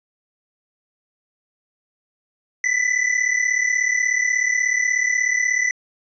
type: tone pair together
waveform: square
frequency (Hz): 1975.5 / 2012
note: B6 / B6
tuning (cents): 0 / +32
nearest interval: unison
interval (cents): 32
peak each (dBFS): -21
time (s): 2.64-5.71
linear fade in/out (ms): 2
effects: resampled to 16000 Hz